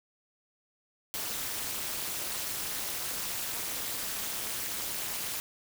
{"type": "noise with amplitude modulation", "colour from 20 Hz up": "white", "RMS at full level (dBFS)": -31, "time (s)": [1.14, 5.4], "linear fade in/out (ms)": 0, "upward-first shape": "sine", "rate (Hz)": 225, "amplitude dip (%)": 95, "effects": []}